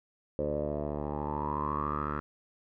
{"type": "tone with low-pass filter sweep", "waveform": "10% pulse", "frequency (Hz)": 73.9, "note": "D2", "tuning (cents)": 11, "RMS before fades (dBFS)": -33, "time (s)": [0.39, 2.2], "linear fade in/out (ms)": 0, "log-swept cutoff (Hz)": [540, 1400], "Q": 9.4, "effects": []}